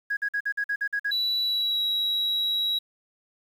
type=tone bursts; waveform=sine; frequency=1655 Hz; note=G#6; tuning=6 cents flat; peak=-23 dBFS; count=9; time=0.1-1.114 s; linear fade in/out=10 ms; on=70 ms; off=48 ms
type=tone with pitch glide; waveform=triangle; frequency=3941 to 3873 Hz; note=B7 to B7; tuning=-4 to -35 cents; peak=-21 dBFS; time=1.11-2.79 s; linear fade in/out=10 ms; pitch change=-31 cents; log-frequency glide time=1.42-1.82 s
effects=tanh soft clip ceiling -18 dBFS + 9-bit